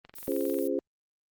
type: click train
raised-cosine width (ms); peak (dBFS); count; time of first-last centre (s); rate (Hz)
0.3; -32; 13; 0.05-0.588; 22.3
type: noise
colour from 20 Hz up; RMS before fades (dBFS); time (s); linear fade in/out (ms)
violet; -42; 0.15-0.68; 10
type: chord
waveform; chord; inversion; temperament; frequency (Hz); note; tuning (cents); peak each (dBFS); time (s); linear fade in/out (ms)
sine; Db major seventh; none; just; 277.2 / 346.5 / 415.8 / 519.7; Db4 / F4 / Ab4 / C5; 0 / -14 / +2 / -12; -32; 0.28-0.79; 0
effects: Opus 32 kbps